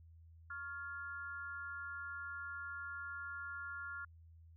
sine tone with amplitude modulation, 1400 Hz, F6, 4 cents sharp, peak -39 dBFS, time 0.5-4.05 s, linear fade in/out 5 ms, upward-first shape sine, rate 293 Hz, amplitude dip 80%, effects added 82 Hz sine -57 dBFS peak until 4.56 s

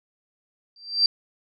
sine tone with exponential growth, 4699 Hz, D8, in tune, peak -12 dBFS, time 0.76-1.06 s, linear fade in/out 2 ms, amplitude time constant 65 ms, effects none

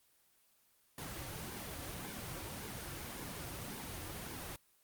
pink noise with flanger, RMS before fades -44 dBFS, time 0.98-4.56 s, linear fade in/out 2 ms, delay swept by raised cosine 1.5 to 4.8 ms, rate 1.8 Hz, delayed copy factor -0.7, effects white hiss -71 dBFS RMS until 4.83 s + Opus 24 kbps

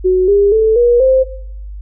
sine tone with pitch steps, 370 / 403.5 / 440 / 479.8 / 523.3 Hz, F#4 / G#4 / A4 / A#4 / C5, 0 / -50 / 0 / +50 / 0 cents, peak -7 dBFS, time 0.04-1.24 s, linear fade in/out 20 ms, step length 240 ms, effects noise-tail reverb RT60 0.7 s tail -18 dB re dry + added 50 Hz sine -25 dBFS peak until 1.81 s

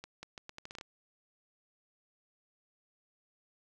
accelerating click train, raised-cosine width 0.2 ms, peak -27 dBFS, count 10, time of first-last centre 0.04-0.811 s, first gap 190 ms, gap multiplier 0.78, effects none

